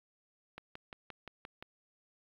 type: click train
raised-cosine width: 0.3 ms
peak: -28 dBFS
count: 7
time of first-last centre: 0.58-1.625 s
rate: 5.74 Hz
effects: low-pass 4000 Hz 12 dB/octave + 10-bit